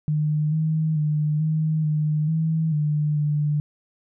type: tone with pitch steps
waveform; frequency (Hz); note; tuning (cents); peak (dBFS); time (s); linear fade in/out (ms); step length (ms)
sine; 151.7 / 157.6 / 151.1 / 156.7 / 152.3 / 160.3 / 150.1 / 148.6; D#3 / D#3 / D3 / D#3 / D#3 / E3 / D3 / D3; -44 / +23 / +50 / +13 / -37 / -48 / +38 / +21; -19; 0.08-3.6; 0; 440
effects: none